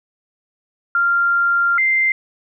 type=tone pair in turn; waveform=sine; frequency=1390 / 2087 Hz; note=F6 / C7; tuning=-9 / -5 cents; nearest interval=perfect fifth; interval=704 cents; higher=second; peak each=-13 dBFS; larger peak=neither; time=0.95-1.78 / 1.78-2.12 s; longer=first; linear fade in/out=2 ms; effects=none